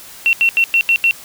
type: tone bursts at uneven times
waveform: sine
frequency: 2719 Hz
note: F7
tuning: 47 cents flat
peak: -9 dBFS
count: 6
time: 0.26-0.33 / 0.41-0.49 / 0.57-0.64 / 0.74-0.81 / 0.89-0.96 / 1.04-1.11 s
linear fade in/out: 0 ms
effects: white hiss -37 dBFS RMS until 1.24 s